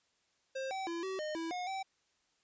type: tone with pitch steps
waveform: square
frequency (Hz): 531 / 767 / 337.8 / 380.6 / 612 / 328.9 / 722 / 770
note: C5 / G5 / E4 / F#4 / D#5 / E4 / F#5 / G5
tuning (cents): +25 / -38 / +42 / +49 / -29 / -4 / -43 / -31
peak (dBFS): -37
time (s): 0.55-1.83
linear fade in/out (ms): 10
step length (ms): 160
effects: white hiss -75 dBFS RMS until 2.43 s + resampled to 16000 Hz